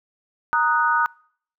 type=chord; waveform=sine; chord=D# minor; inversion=second; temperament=equal; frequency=932.3 / 1244.5 / 1480 Hz; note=A#5 / D#6 / F#6; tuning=0 / 0 / 0 cents; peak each=-21 dBFS; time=0.53-1.06 s; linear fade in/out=0 ms; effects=noise-tail reverb RT60 0.6 s tail -26 dB re dry